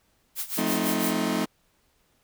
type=noise with tremolo; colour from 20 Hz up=blue; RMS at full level=-29 dBFS; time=0.35-1.15 s; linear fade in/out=50 ms; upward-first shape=sine; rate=6 Hz; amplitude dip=85%
type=chord; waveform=sawtooth; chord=F dominant seventh; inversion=none; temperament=just; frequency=174.61 / 218.3 / 261.9 / 314.3 Hz; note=F3 / A3 / C4 / Eb4; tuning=0 / -13 / +2 / +18 cents; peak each=-28 / -24 / -26 / -25 dBFS; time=0.57-1.46 s; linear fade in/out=20 ms
effects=pink hiss -67 dBFS RMS until 2.23 s